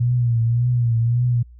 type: tone with vibrato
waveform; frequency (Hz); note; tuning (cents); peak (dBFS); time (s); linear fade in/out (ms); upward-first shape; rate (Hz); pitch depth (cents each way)
sine; 119; A#2; +36; -15; 0-1.43; 10; triangle; 1.8; 77
effects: added 60 Hz sine -41 dBFS peak until 1.59 s